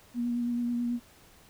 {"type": "tone with vibrato", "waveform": "sine", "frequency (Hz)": 239.7, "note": "A#3", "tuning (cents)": 48, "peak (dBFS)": -27, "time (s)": [0.14, 1], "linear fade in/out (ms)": 50, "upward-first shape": "sine", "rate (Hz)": 9.2, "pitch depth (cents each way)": 17, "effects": ["pink hiss -57 dBFS RMS until 1.49 s"]}